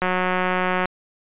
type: click train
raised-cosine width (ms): 0.5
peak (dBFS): -7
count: 154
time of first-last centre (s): 0.02-0.856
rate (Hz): 183
effects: resampled to 8000 Hz